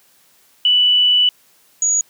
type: tone pair in turn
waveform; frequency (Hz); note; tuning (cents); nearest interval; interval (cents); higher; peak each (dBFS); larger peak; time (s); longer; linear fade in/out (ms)
sine; 2968 / 6774; F#7 / G#8; +5 / +33; octave + major second; 1428; second; -10 / -13; first; 0.65-1.29 / 1.82-2.01; first; 2
effects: white hiss -54 dBFS RMS until 2.09 s + high-pass 100 Hz 12 dB/octave